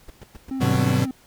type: noise bursts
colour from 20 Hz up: brown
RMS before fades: -36 dBFS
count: 6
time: 0.08-0.768 s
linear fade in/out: 5 ms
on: 23 ms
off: 110 ms
type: tone with vibrato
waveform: triangle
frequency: 261.6 Hz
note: C4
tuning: in tune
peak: -23 dBFS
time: 0.51-1.11 s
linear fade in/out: 2 ms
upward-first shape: square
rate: 6.2 Hz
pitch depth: 27 cents each way
type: chord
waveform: 40% pulse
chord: G major seventh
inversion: none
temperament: equal with one note detuned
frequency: 98 / 123.47 / 149.4 / 185 Hz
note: G2 / B2 / D3 / F#3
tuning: 0 / 0 / +30 / 0 cents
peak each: -25 / -20 / -26 / -24 dBFS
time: 0.6-1.06 s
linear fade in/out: 20 ms
effects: pink hiss -54 dBFS RMS until 1.26 s